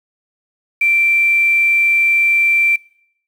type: tone with quantisation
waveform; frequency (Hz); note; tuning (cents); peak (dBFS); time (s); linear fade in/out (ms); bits
sine; 2349; D7; 0; -11; 0.81-2.76; 5; 6
effects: noise-tail reverb RT60 0.7 s tail -22 dB re dry